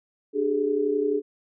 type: tone cluster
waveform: sine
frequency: 294.1 / 391.1 / 422.7 Hz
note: D4 / G4 / G#4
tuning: +3 / -4 / +31 cents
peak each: -28 / -28 / -23 dBFS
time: 0.33-1.22 s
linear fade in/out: 50 ms
effects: none